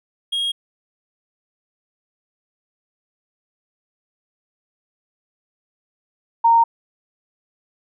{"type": "tone pair in turn", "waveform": ["triangle", "sine"], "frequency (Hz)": [3268, 923.7], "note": ["G#7", "A#5"], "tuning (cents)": [-29, -16], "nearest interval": "octave + minor seventh", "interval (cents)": 2187, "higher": "first", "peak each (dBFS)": [-18, -10], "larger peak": "second", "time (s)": [[0.32, 0.52], [6.44, 6.64]], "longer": "neither", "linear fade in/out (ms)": 10, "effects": []}